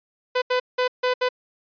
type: tone bursts at uneven times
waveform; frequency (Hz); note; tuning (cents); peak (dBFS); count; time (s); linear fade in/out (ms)
sawtooth; 502; B4; +28; -15; 5; 0.35-0.42 / 0.5-0.6 / 0.78-0.88 / 1.03-1.14 / 1.21-1.29; 10
effects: resampled to 11025 Hz